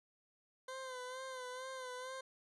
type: tone with vibrato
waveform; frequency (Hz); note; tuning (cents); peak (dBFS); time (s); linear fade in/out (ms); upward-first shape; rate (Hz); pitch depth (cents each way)
20% pulse; 513; C5; -34; -39; 0.68-2.21; 5; sine; 2.2; 47
effects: resampled to 24000 Hz